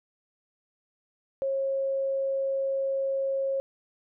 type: tone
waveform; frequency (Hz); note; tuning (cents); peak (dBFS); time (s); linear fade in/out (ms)
sine; 542; C#5; -39; -25; 1.42-3.6; 0
effects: none